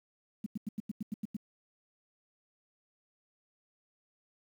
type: tone bursts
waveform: sine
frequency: 211.3 Hz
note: G#3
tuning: 30 cents sharp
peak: -32 dBFS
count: 9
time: 0.44-1.367 s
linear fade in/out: 5 ms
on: 23 ms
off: 90 ms
effects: 10-bit